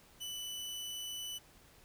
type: tone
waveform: sawtooth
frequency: 2982 Hz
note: F#7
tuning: 13 cents sharp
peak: -37 dBFS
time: 0.2-1.39 s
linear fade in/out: 20 ms
effects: pink hiss -62 dBFS RMS until 1.84 s